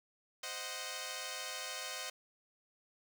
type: chord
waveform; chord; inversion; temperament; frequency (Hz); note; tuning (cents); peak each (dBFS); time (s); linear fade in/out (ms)
5% pulse; C diminished; none; equal with one note detuned; 520.8 / 622.3 / 740; C5 / Eb5 / Gb5; -8 / 0 / 0; -33 / -33 / -34; 0.43-2.1; 5
effects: none